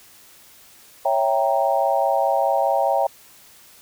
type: chord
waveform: sine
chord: C# diminished seventh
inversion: none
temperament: equal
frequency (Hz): 554.4 / 659.3 / 784 / 932.3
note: C#5 / E5 / G5 / Bb5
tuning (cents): 0 / 0 / 0 / 0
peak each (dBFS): -22 / -22 / -21 / -25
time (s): 1.05-3.07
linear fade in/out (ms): 5
effects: white hiss -49 dBFS RMS until 3.81 s